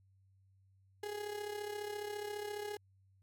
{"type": "tone with amplitude modulation", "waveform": "35% pulse", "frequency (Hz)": 415.3, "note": "G#4", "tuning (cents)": 0, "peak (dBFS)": -35, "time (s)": [1.03, 2.77], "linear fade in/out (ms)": 5, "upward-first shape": "sine", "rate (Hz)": 34.6, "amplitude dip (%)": 60, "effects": ["added 96 Hz sine -65 dBFS peak until 3.22 s", "MP3 96 kbps"]}